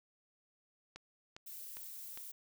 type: click train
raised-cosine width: 0.2 ms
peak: -31 dBFS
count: 4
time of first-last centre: 0.96-2.175 s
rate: 2.47 Hz
type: noise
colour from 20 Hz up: violet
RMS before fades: -48 dBFS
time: 1.46-2.32 s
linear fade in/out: 10 ms
effects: none